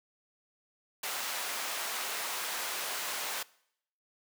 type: high-pass noise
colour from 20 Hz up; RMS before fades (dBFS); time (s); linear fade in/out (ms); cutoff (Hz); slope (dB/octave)
pink; -36; 1.03-3.43; 5; 790; 12
effects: noise-tail reverb RT60 0.7 s tail -22 dB re dry